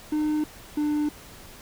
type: tone pair in turn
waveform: triangle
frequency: 304 / 298.1 Hz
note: D#4 / D4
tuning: -40 / +26 cents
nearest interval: unison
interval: 34 cents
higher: first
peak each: -20 dBFS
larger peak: neither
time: 0.12-0.44 / 0.77-1.09 s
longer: neither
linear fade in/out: 5 ms
effects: pink hiss -46 dBFS RMS until 1.61 s